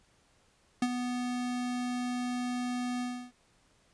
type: tone with ADSR envelope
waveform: square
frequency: 246.9 Hz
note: B3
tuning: in tune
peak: -24 dBFS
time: 0.82-3.32 s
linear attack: 4 ms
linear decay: 48 ms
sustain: -8 dB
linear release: 310 ms
effects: pink hiss -67 dBFS RMS until 3.93 s + resampled to 22050 Hz